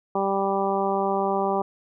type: harmonic tone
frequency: 196 Hz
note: G3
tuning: in tune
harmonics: 1 / 2 / 3 / 4 / 5 / 6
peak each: -30 / -26 / -29 / -26 / -30 / -32 dBFS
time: 0.15-1.62 s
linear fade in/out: 5 ms
effects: none